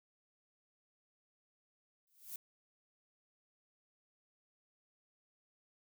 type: noise with exponential growth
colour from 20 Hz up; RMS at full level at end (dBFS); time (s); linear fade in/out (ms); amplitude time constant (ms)
violet; -41; 2.07-2.36; 2; 61
effects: none